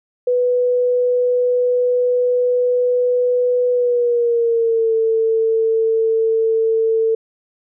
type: tone with pitch glide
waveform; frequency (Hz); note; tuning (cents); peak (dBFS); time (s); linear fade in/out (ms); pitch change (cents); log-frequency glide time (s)
sine; 494 to 447.8; B4 to A4; 0 to +30; -13; 0.27-7.15; 5; -170; 3.71-4.93
effects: none